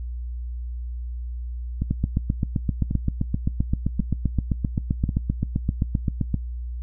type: two click trains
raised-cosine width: 5 ms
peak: -12 / -9 dBFS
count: 4 / 35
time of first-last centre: 1.82-5.092 / 1.91-6.343 s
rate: 0.917 / 7.67 Hz
effects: noise-tail reverb RT60 0.1 s tail -20 dB re dry + added 60 Hz sine -28 dBFS peak until 6.82 s